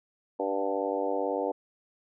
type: harmonic tone with a mistuned harmonic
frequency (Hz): 98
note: G2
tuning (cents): 0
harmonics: 3 / 4 / 5 / 6 / 7 / 8 / 9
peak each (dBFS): -35 / -35 / -31 / -34 / -36 / -39 / -37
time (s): 0.39-1.52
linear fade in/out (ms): 10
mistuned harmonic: 7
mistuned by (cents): +28
effects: none